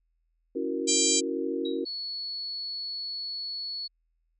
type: chord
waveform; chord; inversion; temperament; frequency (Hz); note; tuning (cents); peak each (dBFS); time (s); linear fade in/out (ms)
sine; F# dominant seventh; second; equal; 277.2 / 329.6 / 370 / 466.2; C#4 / E4 / F#4 / A#4; 0 / 0 / 0 / 0; -33; 0.55-1.85; 10
type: harmonic tone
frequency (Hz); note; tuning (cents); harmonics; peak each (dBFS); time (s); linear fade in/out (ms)
790; G5; +13; 3 / 4 / 5 / 6 / 7 / 8 / 9 / 10; -38 / -34 / -32 / -31 / -35 / -30 / -27 / -27; 0.87-1.21; 20
type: tone with exponential decay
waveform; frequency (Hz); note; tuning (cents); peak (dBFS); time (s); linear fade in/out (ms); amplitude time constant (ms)
sine; 3853; B7; -44; -33; 1.65-1.88; 5; 48
type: tone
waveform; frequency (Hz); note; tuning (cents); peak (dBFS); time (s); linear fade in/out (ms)
sine; 4400; C#8; -14; -32; 1.85-3.88; 20
effects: added 41 Hz sine -70 dBFS peak until 4.39 s